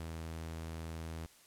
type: tone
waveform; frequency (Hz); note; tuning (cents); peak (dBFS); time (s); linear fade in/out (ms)
sawtooth; 81.3; E2; -23; -37; 0-1.26; 0
effects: white hiss -62 dBFS RMS until 1.46 s + low-pass 12000 Hz 12 dB/octave